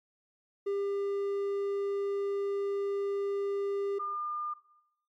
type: tone pair in turn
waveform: triangle / sine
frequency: 399.6 / 1205.8 Hz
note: G4 / D6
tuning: +33 / +45 cents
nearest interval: octave + perfect fifth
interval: 1912 cents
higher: second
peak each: -27 / -32 dBFS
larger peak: first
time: 0.66-3.99 / 3.99-4.54 s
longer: first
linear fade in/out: 10 ms
effects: noise-tail reverb RT60 0.8 s tail -17 dB re dry + MP3 96 kbps